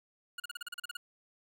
25% pulse tone bursts, 1436 Hz, F6, 48 cents sharp, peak -34 dBFS, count 11, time 0.38-0.97 s, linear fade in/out 5 ms, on 20 ms, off 37 ms, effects 11-bit

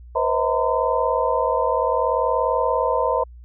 sine tone cluster, 487.4 / 528 / 637 / 921 / 1018 Hz, B4 / C5 / D#5 / A#5 / C6, -23 / +16 / +41 / -21 / -48 cents, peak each -24 dBFS, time 0.15-3.24 s, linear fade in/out 10 ms, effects added 60 Hz sine -39 dBFS peak until 3.44 s

